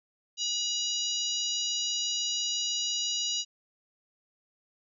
harmonic tone, 966 Hz, B5, 39 cents flat, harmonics 3 / 4 / 5 / 6 / 7, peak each -33 / -34 / -35 / -36 / -36 dBFS, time 0.37-3.45 s, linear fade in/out 50 ms, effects none

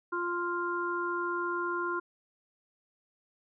harmonic tone, 349.2 Hz, F4, in tune, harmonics 1 / 3 / 4, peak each -34 / -34 / -34 dBFS, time 0.12-2 s, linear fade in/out 10 ms, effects none

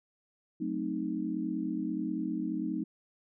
sine chord, F# diminished seventh, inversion none, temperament equal, 185 / 220 / 261.6 / 311.1 Hz, F#3 / A3 / C4 / Eb4, 0 / 0 / 0 / 0 cents, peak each -38 / -37 / -37 / -34 dBFS, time 0.6-2.84 s, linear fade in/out 10 ms, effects none

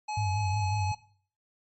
square tone, 849 Hz, G#5, 38 cents sharp, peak -32 dBFS, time 0.08-0.95 s, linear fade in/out 10 ms
sine tone with vibrato, 99.5 Hz, G2, 26 cents sharp, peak -27 dBFS, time 0.17-0.92 s, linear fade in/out 5 ms, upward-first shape sine, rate 5.5 Hz, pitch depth 100 cents each way
effects noise-tail reverb RT60 0.5 s tail -17 dB re dry + MP3 32 kbps

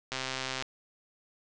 click train, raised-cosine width 0.2 ms, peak -16 dBFS, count 67, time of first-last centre 0.12-0.624 s, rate 131 Hz, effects resampled to 22050 Hz

